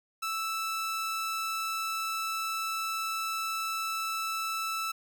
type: tone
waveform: sawtooth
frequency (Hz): 1318.5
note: E6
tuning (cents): 0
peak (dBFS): -27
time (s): 0.22-4.92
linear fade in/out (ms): 10
effects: none